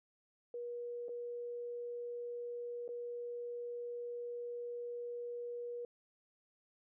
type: tone with dropouts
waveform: sine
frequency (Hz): 480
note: B4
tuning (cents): -49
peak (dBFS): -40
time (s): 0.54-5.85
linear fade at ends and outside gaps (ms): 2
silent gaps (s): 1.084-1.091 / 2.879-2.889
effects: none